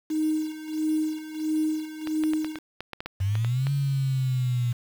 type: tone with tremolo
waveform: sine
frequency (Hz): 311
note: D#4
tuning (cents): -1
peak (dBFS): -21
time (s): 0.1-2.59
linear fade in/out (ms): 5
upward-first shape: sine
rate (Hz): 1.5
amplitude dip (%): 85
type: clicks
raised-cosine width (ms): 0.3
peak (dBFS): -18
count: 12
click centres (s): 2.073 / 2.237 / 2.335 / 2.446 / 2.557 / 2.806 / 2.933 / 3.005 / 3.06 / 3.354 / 3.447 / 3.669
type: linear two-way sweep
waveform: sine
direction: up then down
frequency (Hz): 93 to 141.6 to 119.7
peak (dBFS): -22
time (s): 3.2-4.73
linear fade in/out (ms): 10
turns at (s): 3.72
effects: 7-bit